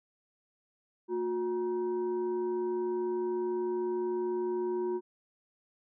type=tone with frequency modulation; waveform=sine; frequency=360.8 Hz; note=F#4; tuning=44 cents flat; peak=-29 dBFS; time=1.08-5.01 s; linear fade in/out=50 ms; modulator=588 Hz; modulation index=0.47; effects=none